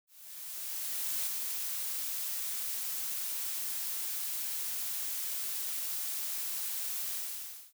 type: noise with ADSR envelope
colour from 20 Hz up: blue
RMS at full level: -33 dBFS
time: 0.07-7.73 s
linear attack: 1200 ms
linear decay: 4 ms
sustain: -3 dB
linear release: 600 ms
effects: none

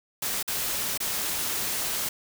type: noise with dropouts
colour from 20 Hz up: white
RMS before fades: -29 dBFS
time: 0.22-2.09 s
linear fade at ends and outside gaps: 5 ms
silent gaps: 0.428-0.477 / 0.977-1.002 s
effects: none

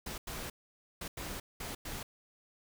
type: noise bursts at uneven times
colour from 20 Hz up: pink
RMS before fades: -41 dBFS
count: 6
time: 0.06-0.18 / 0.27-0.5 / 1.01-1.08 / 1.17-1.4 / 1.6-1.75 / 1.85-2.03 s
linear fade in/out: 5 ms
effects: none

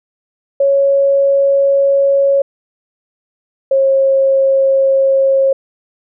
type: tone pair in turn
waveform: sine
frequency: 554 / 540.4 Hz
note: C#5 / C#5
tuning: -1 / -44 cents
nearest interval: unison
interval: 43 cents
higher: first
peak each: -8 dBFS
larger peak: neither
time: 0.6-2.42 / 3.71-5.53 s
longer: neither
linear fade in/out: 5 ms
effects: none

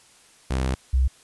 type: tone pair in turn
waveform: sawtooth / sine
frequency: 65.1 / 64.69 Hz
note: C2 / C2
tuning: -8 / -19 cents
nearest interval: unison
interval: 11 cents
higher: first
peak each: -18 / -16 dBFS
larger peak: second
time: 0.5-0.75 / 0.93-1.08 s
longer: first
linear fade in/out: 10 ms
effects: white hiss -54 dBFS RMS until 1.23 s + resampled to 24000 Hz

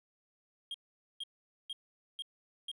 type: tone bursts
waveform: triangle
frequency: 3232 Hz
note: G#7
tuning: 48 cents flat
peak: -36 dBFS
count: 5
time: 0.71-2.715 s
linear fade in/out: 2 ms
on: 33 ms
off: 460 ms
effects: none

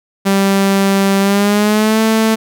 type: tone with pitch glide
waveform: sawtooth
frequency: 196 to 221.3 Hz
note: G3 to A3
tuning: 0 to +10 cents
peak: -6 dBFS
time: 0.25-2.36 s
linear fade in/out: 20 ms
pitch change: +210 cents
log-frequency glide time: 1.2-2.01 s
effects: none

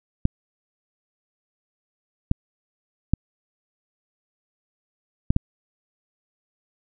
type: clicks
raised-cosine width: 5 ms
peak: -5 dBFS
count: 5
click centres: 0.254 / 2.314 / 3.136 / 5.305 / 5.364 s
effects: none

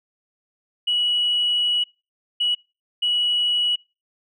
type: tone bursts at uneven times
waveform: sine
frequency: 2928 Hz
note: F#7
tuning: 19 cents flat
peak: -17 dBFS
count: 3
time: 0.87-1.84 / 2.4-2.55 / 3.02-3.76 s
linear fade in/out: 10 ms
effects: noise-tail reverb RT60 0.3 s tail -26 dB re dry + tanh soft clip ceiling -13 dBFS

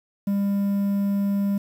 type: tone with quantisation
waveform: triangle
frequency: 200 Hz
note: G3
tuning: 35 cents sharp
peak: -18 dBFS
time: 0.27-1.58 s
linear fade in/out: 5 ms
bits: 8
effects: none

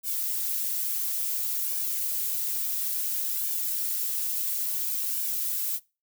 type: noise with flanger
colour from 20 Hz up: violet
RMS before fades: -29 dBFS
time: 0.03-5.8 s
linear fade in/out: 50 ms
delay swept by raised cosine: 1.5 to 6 ms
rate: 0.58 Hz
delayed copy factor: -0.85
effects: noise-tail reverb RT60 0.3 s tail -23 dB re dry

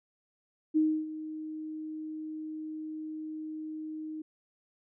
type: tone with ADSR envelope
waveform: sine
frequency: 311.5 Hz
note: D#4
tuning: 2 cents sharp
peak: -21 dBFS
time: 0.74-4.22 s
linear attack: 27 ms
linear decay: 290 ms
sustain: -15 dB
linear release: 6 ms
effects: none

